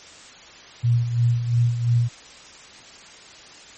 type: tone with tremolo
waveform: sine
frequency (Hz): 119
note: A#2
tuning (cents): +36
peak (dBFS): -14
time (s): 0.83-2.09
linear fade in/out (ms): 20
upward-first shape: sine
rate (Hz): 2.9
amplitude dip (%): 65
effects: white hiss -44 dBFS RMS until 3.77 s + MP3 32 kbps